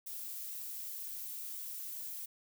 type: noise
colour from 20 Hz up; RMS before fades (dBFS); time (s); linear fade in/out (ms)
violet; -43; 0.06-2.26; 10
effects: none